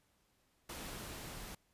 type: noise with level ramp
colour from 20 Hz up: pink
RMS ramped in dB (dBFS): -45 to -48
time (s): 0.69-1.55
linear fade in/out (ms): 5
effects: pink hiss -75 dBFS RMS until 1.73 s + resampled to 32000 Hz